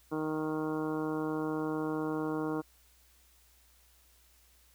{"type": "harmonic tone", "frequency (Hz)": 155.56, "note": "D#3", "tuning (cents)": 0, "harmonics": [1, 2, 3, 4, 5, 6, 7, 8, 9], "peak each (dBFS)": [-42, -33, -37, -46, -45, -46, -44, -50, -47], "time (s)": [0.11, 2.62], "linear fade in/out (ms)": 20, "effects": ["added 60 Hz sine -65 dBFS peak until 4.74 s", "white hiss -65 dBFS RMS until 4.74 s"]}